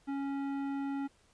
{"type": "tone with tanh clipping", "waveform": "sine", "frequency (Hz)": 277.2, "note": "C#4", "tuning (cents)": 0, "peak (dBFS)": -35, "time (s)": [0.07, 1.08], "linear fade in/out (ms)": 20, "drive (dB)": 14, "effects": ["pink hiss -67 dBFS RMS until 1.33 s", "resampled to 22050 Hz"]}